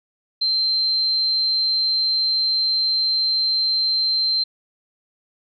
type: tone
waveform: sine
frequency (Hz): 4127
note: C8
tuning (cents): -25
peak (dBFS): -17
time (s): 0.41-4.44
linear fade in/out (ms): 10
effects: none